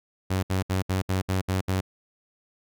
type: tone bursts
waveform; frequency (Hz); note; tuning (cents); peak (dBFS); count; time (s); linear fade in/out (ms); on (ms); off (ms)
sawtooth; 94.1; F#2; +30; -19; 8; 0.3-1.809; 10; 130; 67
effects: none